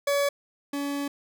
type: tone pair in turn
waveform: 40% pulse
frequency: 567 / 283.5 Hz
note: C#5 / C#4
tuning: +39 / +39 cents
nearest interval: octave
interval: 1200 cents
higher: first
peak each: -21 / -27 dBFS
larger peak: first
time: 0.07-0.29 / 0.73-1.08 s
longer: second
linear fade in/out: 5 ms
effects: none